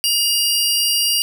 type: tone pair together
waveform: sawtooth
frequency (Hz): 2844 / 4719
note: F7 / D8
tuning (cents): +31 / +7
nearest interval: major sixth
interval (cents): 876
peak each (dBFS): -15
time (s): 0.04-1.22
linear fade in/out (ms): 0
effects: none